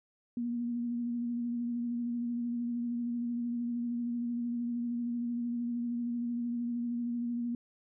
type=tone with vibrato; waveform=sine; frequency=238.4 Hz; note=A#3; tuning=39 cents sharp; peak=-31 dBFS; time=0.37-7.55 s; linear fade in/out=2 ms; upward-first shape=sine; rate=13 Hz; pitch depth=24 cents each way; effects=none